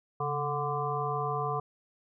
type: harmonic tone with a mistuned harmonic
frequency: 146.5 Hz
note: D3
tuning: 4 cents flat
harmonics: 1 / 3 / 5 / 7 / 8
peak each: -35 / -35 / -35 / -35 / -35 dBFS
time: 0.2-1.6 s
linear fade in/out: 5 ms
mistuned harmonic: 1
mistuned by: -98 cents
effects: none